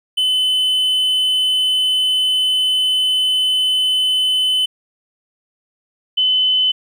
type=tone pair in turn; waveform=triangle / sine; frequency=3028 / 3028 Hz; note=F#7 / F#7; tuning=+39 / +39 cents; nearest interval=unison; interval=0 cents; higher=neither; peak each=-12 dBFS; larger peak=neither; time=0.17-4.66 / 6.17-6.72 s; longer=first; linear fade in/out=10 ms; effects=9-bit